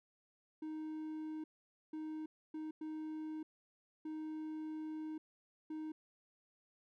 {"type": "tone bursts at uneven times", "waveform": "triangle", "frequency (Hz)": 311.6, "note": "D#4", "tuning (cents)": 3, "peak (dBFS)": -39, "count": 6, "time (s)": [[0.62, 1.44], [1.93, 2.26], [2.54, 2.71], [2.81, 3.43], [4.05, 5.18], [5.7, 5.92]], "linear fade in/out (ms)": 5, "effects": []}